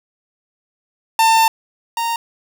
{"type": "tone pair in turn", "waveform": "45% pulse", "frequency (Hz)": [897, 926], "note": ["A5", "A#5"], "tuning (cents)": [33, -12], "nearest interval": "minor second", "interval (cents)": 55, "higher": "second", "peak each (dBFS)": [-10, -18], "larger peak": "first", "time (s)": [[1.19, 1.48], [1.97, 2.16]], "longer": "first", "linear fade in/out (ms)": 2, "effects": []}